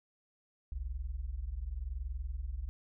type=tone pair together; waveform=sine; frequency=47.16 / 68 Hz; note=F#1 / C#2; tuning=+34 / -33 cents; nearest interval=tritone; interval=633 cents; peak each=-39 / -38 dBFS; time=0.72-2.69 s; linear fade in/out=0 ms; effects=none

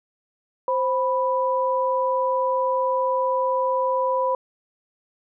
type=tone pair together; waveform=sine; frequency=523.3 / 987.9 Hz; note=C5 / B5; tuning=0 / 0 cents; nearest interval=major seventh; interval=1100 cents; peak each=-22 dBFS; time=0.68-4.35 s; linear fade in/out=2 ms; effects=none

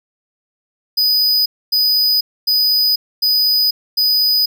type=tone bursts; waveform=square; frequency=4978 Hz; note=D#8; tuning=in tune; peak=-12 dBFS; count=5; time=0.97-4.46 s; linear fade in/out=10 ms; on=490 ms; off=260 ms; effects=none

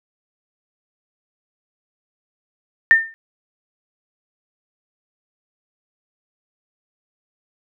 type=tone with exponential decay; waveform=sine; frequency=1808 Hz; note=A6; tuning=47 cents sharp; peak=-4 dBFS; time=2.91-3.14 s; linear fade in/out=0 ms; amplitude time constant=50 ms; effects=none

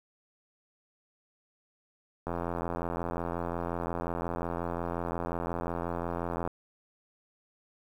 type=click train; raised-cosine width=1 ms; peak=-19 dBFS; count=361; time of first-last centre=2.27-6.476 s; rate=85.6 Hz; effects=9-bit

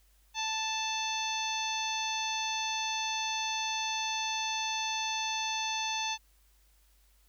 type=harmonic tone; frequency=880 Hz; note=A5; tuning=in tune; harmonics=1 / 2 / 3 / 4 / 5 / 6 / 7; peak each=-35 / -44 / -37 / -37 / -41 / -48 / -39 dBFS; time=0.34-6.18 s; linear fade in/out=50 ms; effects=added 50 Hz sine -63 dBFS peak until 7.28 s + white hiss -69 dBFS RMS until 7.28 s

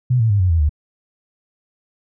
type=tone with pitch steps; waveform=sine; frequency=125.2 / 112.84 / 101.69 / 91.65 / 82.6 / 74.44 Hz; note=B2 / A2 / G#2 / F#2 / E2 / D2; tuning=+24 / +44 / -36 / -16 / +4 / +24 cents; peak=-12 dBFS; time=0.1-0.694 s; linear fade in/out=10 ms; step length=99 ms; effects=none

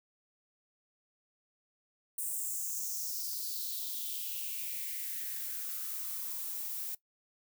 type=noise with high-pass filter sweep; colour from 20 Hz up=violet; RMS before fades=-38 dBFS; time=2.18-6.95 s; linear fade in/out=5 ms; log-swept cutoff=8900 to 710 Hz; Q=4; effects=noise-tail reverb RT60 0.1 s tail -19 dB re dry

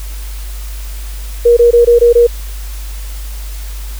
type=tone bursts; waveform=sine; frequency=474.6 Hz; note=A#4; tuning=31 cents sharp; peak=-3 dBFS; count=6; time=1.45-2.27 s; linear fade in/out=10 ms; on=120 ms; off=20 ms; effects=added 50 Hz sine -21 dBFS peak until 3.99 s + white hiss -34 dBFS RMS until 3.99 s

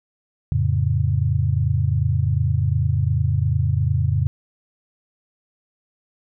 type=chord; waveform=sine; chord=F augmented; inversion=none; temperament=equal; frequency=87.31 / 110 / 138.59 Hz; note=F2 / A2 / C#3; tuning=0 / 0 / 0 cents; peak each=-21 dBFS; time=0.52-4.27 s; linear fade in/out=0 ms; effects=none

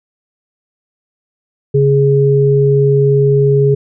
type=tone pair together; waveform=sine; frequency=138.85 / 415.3 Hz; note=C#3 / G#4; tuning=+3 / 0 cents; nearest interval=octave + perfect fifth; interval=1897 cents; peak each=-10 dBFS; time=1.74-3.75 s; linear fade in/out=10 ms; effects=none

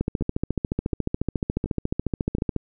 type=two click trains; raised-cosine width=3 ms; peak=-17 / -10 dBFS; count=4 / 37; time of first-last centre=0.21-2.384 / 0.01-2.563 s; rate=1.38 / 14.1 Hz; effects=none

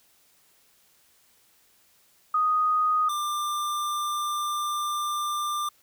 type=tone pair in turn; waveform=sine / square; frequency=1244.5 / 1190.4 Hz; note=D#6 / D6; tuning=0 / +23 cents; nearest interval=minor second; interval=77 cents; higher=first; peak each=-20 / -27 dBFS; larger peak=first; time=2.34-3.09 / 3.09-5.69 s; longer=second; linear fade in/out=5 ms; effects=white hiss -62 dBFS RMS until 5.82 s

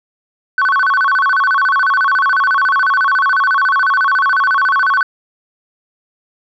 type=tone with vibrato; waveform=sine; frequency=1293 Hz; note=E6; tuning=34 cents flat; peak=-8 dBFS; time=0.58-5.03 s; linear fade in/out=2 ms; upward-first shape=square; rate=14 Hz; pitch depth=270 cents each way; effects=tanh soft clip ceiling -8 dBFS

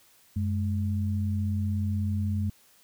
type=tone pair together; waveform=sine; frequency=93.8 / 210.1 Hz; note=F#2 / G#3; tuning=+24 / +20 cents; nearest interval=octave + major second; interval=1396 cents; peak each=-26 / -31 dBFS; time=0.36-2.5 s; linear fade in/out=5 ms; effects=white hiss -60 dBFS RMS until 2.83 s

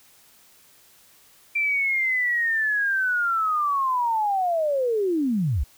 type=linear sweep; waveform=sine; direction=down; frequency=2362 to 52.3 Hz; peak=-20 dBFS; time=1.55-5.64 s; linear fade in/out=10 ms; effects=white hiss -55 dBFS RMS until 5.77 s

